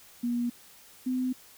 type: tone pair in turn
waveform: sine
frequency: 240 / 254.9 Hz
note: B3 / C4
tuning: -49 / -45 cents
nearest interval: minor second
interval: 104 cents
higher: second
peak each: -26 dBFS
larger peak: neither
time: 0.23-0.5 / 1.06-1.33 s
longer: neither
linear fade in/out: 10 ms
effects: white hiss -54 dBFS RMS until 1.57 s